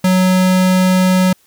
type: tone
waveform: square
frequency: 185 Hz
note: F#3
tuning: in tune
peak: -10 dBFS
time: 0.04-1.33 s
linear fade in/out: 5 ms
effects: white hiss -54 dBFS RMS until 1.46 s